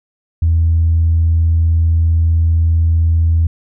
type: tone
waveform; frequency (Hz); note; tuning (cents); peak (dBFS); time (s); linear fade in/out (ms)
sine; 82.3; E2; -2; -8; 0.42-3.47; 5
effects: tanh soft clip ceiling -5 dBFS